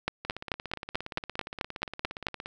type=two click trains; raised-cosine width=0.3 ms; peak=-11 / -21 dBFS; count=11 / 39; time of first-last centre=0.08-2.268 / 0.25-2.459 s; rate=4.57 / 17.2 Hz; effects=none